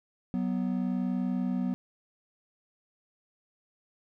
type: tone pair together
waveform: triangle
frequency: 186.41 / 246.9 Hz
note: F#3 / B3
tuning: +13 / 0 cents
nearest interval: perfect fourth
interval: 487 cents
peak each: -28 dBFS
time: 0.34-1.74 s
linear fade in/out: 0 ms
effects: none